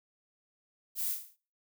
violet noise with echo, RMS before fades -34 dBFS, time 0.95-1.16 s, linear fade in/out 50 ms, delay 35 ms, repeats 6, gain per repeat -5 dB, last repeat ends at 1.37 s, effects noise-tail reverb RT60 0.4 s tail -22 dB re dry

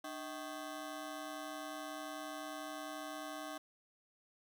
20% pulse ring-modulated tone, 467.3 Hz, A#4, 4 cents sharp, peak -35 dBFS, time 0.04-3.58 s, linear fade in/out 5 ms, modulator 168 Hz, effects none

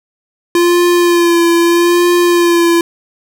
square tone with vibrato, 344.8 Hz, F4, 22 cents flat, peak -8 dBFS, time 0.55-2.81 s, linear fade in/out 2 ms, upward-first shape sine, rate 0.79 Hz, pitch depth 28 cents each way, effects none

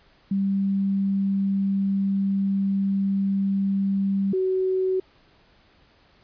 sine tone pair in turn, 196 / 375.2 Hz, G3 / F#4, 0 / +24 cents, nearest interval major seventh, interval 1124 cents, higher second, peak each -20 dBFS, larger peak neither, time 0.31-4.33 / 4.33-5 s, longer first, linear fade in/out 5 ms, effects pink hiss -58 dBFS RMS until 6.23 s + resampled to 11025 Hz

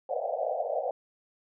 white band-pass noise, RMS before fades -31 dBFS, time 0.09-0.91 s, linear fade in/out 2 ms, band 490 to 760 Hz, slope 96 dB/octave, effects none

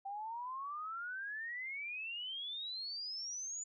sine exponential sweep, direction up, 776 to 7040 Hz, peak -40 dBFS, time 0.05-3.64 s, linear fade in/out 10 ms, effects none

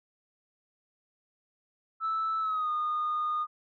sine tone with pitch glide, 1314 to 1226 Hz, E6 to D#6, -6 to -26 cents, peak -26 dBFS, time 2-3.47 s, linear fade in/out 50 ms, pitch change -120 cents, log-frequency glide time 2.4-2.7 s, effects tanh soft clip ceiling -24 dBFS

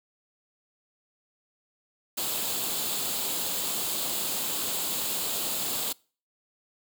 white noise with comb filter, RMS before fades -30 dBFS, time 2.17-5.93 s, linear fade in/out 10 ms, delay 0.26 ms, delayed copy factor +0.55, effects noise-tail reverb RT60 0.4 s tail -25 dB re dry + high-pass 150 Hz 12 dB/octave

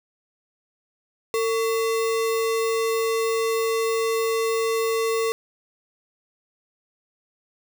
sine tone with sample-and-hold, 451.6 Hz, A4, 45 cents sharp, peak -20 dBFS, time 1.34-5.32 s, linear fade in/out 0 ms, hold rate 1575 Hz, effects none

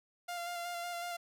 sawtooth tone with vibrato, 696 Hz, F5, 6 cents flat, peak -34 dBFS, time 0.28-1.17 s, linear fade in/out 10 ms, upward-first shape square, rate 5.4 Hz, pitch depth 17 cents each way, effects none

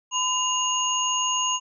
sine tone cluster, 1013 / 2834 / 6640 Hz, B5 / F7 / G#8, +44 / +25 / -1 cents, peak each -26 dBFS, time 0.11-1.6 s, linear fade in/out 50 ms, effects none

